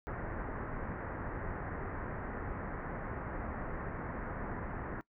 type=low-pass noise; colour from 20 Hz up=pink; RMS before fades=-40 dBFS; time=0.07-5.01 s; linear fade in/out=0 ms; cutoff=1900 Hz; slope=48 dB/octave; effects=noise-tail reverb RT60 0.1 s tail -20 dB re dry